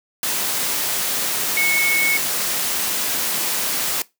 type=tone in noise; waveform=sine; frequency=2201 Hz; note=C#7; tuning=13 cents flat; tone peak=-16 dBFS; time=1.57-2.17 s; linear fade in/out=2 ms; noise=white; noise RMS=-22 dBFS; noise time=0.23-4.02 s; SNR=+3 dB; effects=noise-tail reverb RT60 0.2 s tail -20 dB re dry + high-pass 150 Hz 12 dB/octave